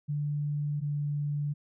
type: tone pair in turn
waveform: sine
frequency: 146.83 / 145.98 Hz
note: D3 / D3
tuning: 0 / -10 cents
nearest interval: unison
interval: 10 cents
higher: first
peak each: -28 dBFS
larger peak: neither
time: 0.08-0.81 / 0.81-1.54 s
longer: neither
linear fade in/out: 20 ms
effects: none